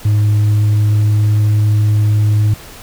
sine tone with pitch glide, 105 to 105.67 Hz, G#2 to G#2, +19 to +30 cents, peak -6 dBFS, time 0.05-2.54 s, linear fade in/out 5 ms, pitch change +11 cents, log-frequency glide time 0.31-1.32 s, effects tanh soft clip ceiling -8 dBFS + pink hiss -35 dBFS RMS until 2.82 s

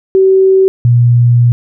sine tone pair in turn, 381.8 / 120.26 Hz, G4 / B2, -46 / -46 cents, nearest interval octave + minor sixth, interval 2000 cents, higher first, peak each -4 dBFS, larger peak neither, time 0.15-0.68 / 0.85-1.52 s, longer second, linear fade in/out 0 ms, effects none

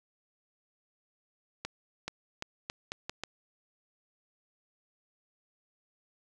accelerating click train, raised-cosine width 0.2 ms, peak -18 dBFS, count 7, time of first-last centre 1.65-3.236 s, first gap 430 ms, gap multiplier 0.8, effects none

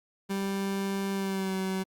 30% pulse tone with pitch glide, 196 to 189.65 Hz, G3 to F#3, 0 to +43 cents, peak -26 dBFS, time 0.29-1.84 s, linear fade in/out 20 ms, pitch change -57 cents, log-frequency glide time 1.13-1.55 s, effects Opus 48 kbps

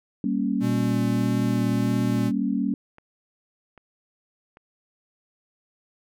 sine chord, G diminished, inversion none, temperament equal, 196 / 233.1 / 277.2 Hz, G3 / Bb3 / Db4, 0 / 0 / 0 cents, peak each -26 dBFS, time 0.24-2.74 s, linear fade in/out 2 ms
square tone with vibrato, 119.6 Hz, A#2, 45 cents sharp, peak -26 dBFS, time 0.6-2.32 s, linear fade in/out 50 ms, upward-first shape sine, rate 1.6 Hz, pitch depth 16 cents each way
click train, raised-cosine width 0.5 ms, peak -33 dBFS, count 4, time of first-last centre 2.19-4.571 s, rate 1.26 Hz
effects none

